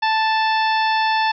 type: harmonic tone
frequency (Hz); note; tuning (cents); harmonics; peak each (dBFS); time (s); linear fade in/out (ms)
880; A5; 0; 1 / 2 / 3 / 4 / 5 / 6; -17 / -23 / -27 / -29 / -31 / -33; 0.02-1.32; 10
effects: none